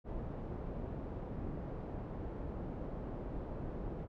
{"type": "low-pass noise", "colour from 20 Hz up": "pink", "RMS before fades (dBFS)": -42, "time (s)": [0.04, 4.08], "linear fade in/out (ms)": 50, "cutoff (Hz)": 600, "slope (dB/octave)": 12, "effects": []}